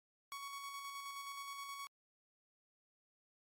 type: tone with tremolo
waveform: sawtooth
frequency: 1117 Hz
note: C#6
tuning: 13 cents sharp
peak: -40 dBFS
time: 0.32-1.87 s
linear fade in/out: 0 ms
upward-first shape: square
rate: 9.5 Hz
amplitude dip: 30%
effects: MP3 64 kbps